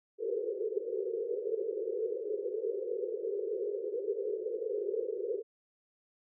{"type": "band-pass noise", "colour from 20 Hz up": "white", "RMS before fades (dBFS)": -35, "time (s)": [0.18, 5.43], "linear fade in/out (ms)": 50, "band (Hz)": [380, 490], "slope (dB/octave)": 96, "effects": []}